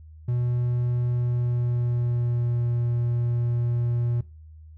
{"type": "tone with pitch glide", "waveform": "triangle", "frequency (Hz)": [121.9, 119.6], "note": ["B2", "A#2"], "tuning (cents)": [-22, 45], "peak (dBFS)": -20, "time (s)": [0.28, 4.21], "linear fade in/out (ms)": 5, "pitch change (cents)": -33, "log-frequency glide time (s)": [1.09, 2.71], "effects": ["noise-tail reverb RT60 0.3 s tail -19 dB re dry", "added 78 Hz sine -43 dBFS peak until 4.77 s"]}